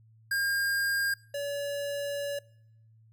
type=tone pair in turn; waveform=square; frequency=1611 / 569.6 Hz; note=G6 / C#5; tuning=+47 / +47 cents; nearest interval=octave + tritone; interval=1800 cents; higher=first; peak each=-27 / -32 dBFS; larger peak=first; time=0.31-1.14 / 1.34-2.39 s; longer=second; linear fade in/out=5 ms; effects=noise-tail reverb RT60 0.8 s tail -24 dB re dry + added 111 Hz sine -56 dBFS peak until 3.12 s